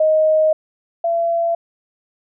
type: tone pair in turn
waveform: sine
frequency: 625 / 675.6 Hz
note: D#5 / E5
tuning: +8 / +42 cents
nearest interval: minor second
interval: 134 cents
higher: second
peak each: -11 / -15 dBFS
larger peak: first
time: 0-0.53 / 1.04-1.55 s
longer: first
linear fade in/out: 5 ms
effects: none